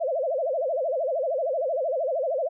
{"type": "tone with vibrato", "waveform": "sine", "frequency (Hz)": 587.3, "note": "D5", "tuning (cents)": 0, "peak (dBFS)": -23, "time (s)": [0, 2.49], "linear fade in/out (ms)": 20, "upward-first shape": "sine", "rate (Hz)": 13, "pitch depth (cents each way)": 260, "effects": []}